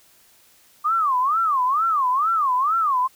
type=tone with vibrato; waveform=sine; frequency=1161 Hz; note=D6; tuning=20 cents flat; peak=-17 dBFS; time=0.84-3.08 s; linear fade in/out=20 ms; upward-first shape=sine; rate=2.2 Hz; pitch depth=270 cents each way; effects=white hiss -55 dBFS RMS until 3.15 s